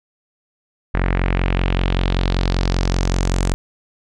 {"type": "tone with low-pass filter sweep", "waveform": "sawtooth", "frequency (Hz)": 45.19, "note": "F#1", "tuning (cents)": -40, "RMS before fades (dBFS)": -18, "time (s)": [0.94, 3.54], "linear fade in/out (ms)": 0, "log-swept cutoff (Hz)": [1900, 8000], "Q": 2.4, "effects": []}